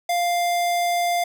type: tone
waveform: square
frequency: 698.5 Hz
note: F5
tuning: in tune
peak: -20 dBFS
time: 0.09-1.24 s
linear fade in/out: 5 ms
effects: none